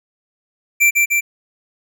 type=tone with echo; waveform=square; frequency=2349 Hz; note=D7; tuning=in tune; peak=-10 dBFS; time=0.8-0.91 s; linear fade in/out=20 ms; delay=150 ms; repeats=2; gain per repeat=-2 dB; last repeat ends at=1.21 s; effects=none